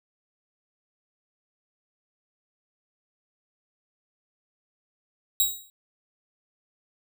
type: tone with exponential decay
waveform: 5% pulse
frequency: 3826 Hz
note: A#7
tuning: 44 cents sharp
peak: -9 dBFS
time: 5.4-5.7 s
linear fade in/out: 1 ms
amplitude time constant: 65 ms
effects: none